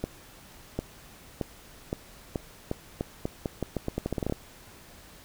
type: accelerating click train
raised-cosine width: 2 ms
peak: -15 dBFS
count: 20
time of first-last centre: 0.04-4.324 s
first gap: 750 ms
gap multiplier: 0.83
effects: pink hiss -51 dBFS RMS until 5.24 s